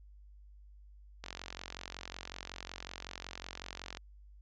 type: click train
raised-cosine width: 0.2 ms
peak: -24 dBFS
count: 125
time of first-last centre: 1.24-3.971 s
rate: 45.4 Hz
effects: added 50 Hz sine -53 dBFS peak until 4.41 s + resampled to 16000 Hz